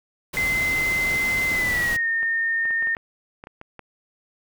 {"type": "noise", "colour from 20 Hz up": "pink", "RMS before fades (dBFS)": -31, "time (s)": [0.33, 1.97], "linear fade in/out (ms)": 10}
{"type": "tone with pitch glide", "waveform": "sine", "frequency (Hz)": [2062, 1826.5], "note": ["C7", "A#6"], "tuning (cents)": [-26, -36], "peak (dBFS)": -20, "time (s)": [0.37, 2.95], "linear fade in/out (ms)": 0, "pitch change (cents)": -210, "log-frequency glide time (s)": [1.51, 2.07]}
{"type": "clicks", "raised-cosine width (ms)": 0.5, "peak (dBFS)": -24, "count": 12, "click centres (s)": [1.701, 1.832, 2.23, 2.654, 2.707, 2.825, 2.872, 2.968, 3.439, 3.471, 3.614, 3.793]}
{"effects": []}